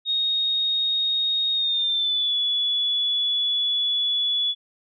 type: tone with pitch glide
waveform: sine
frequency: 3729 to 3420 Hz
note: A#7 to A7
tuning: 0 to -50 cents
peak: -20 dBFS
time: 0.05-4.55 s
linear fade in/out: 50 ms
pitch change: -150 cents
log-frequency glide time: 1.53-2.34 s
effects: none